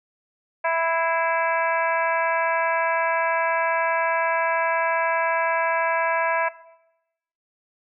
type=harmonic tone with a mistuned harmonic; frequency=329.6 Hz; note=E4; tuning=in tune; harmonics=2 / 3 / 4 / 5 / 6 / 7 / 8; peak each=-23 / -24 / -34 / -27 / -34 / -31 / -38 dBFS; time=0.64-6.49 s; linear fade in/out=10 ms; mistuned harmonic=6; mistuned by=+61 cents; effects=noise-tail reverb RT60 0.9 s tail -18 dB re dry